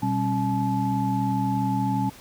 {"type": "tone cluster", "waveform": "sine", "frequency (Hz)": [122.5, 194.3, 271.2, 862], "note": ["B2", "G3", "C#4", "A5"], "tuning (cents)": [-14, -15, -38, -36], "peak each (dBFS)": -27, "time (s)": [0.02, 2.1], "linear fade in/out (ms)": 10, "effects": ["pink hiss -47 dBFS RMS until 2.2 s"]}